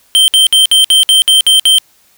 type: tone bursts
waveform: square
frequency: 3126 Hz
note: G7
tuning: 6 cents flat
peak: -5 dBFS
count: 9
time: 0.15-1.784 s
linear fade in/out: 0 ms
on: 130 ms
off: 58 ms
effects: white hiss -50 dBFS RMS until 2.17 s